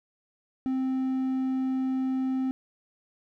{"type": "tone", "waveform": "triangle", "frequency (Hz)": 261.6, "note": "C4", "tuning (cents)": 0, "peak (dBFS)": -23, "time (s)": [0.66, 2.51], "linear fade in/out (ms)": 0, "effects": []}